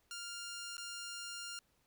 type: tone with dropouts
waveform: 10% pulse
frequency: 1400 Hz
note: F6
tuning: 4 cents sharp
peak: -35 dBFS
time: 0.11-1.59 s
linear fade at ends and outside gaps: 1 ms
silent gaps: 0.769-0.78 s
effects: pink hiss -75 dBFS RMS until 1.86 s